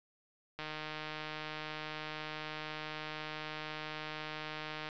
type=click train; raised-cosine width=0.3 ms; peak=-25 dBFS; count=663; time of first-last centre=0.59-4.889 s; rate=154 Hz; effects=resampled to 16000 Hz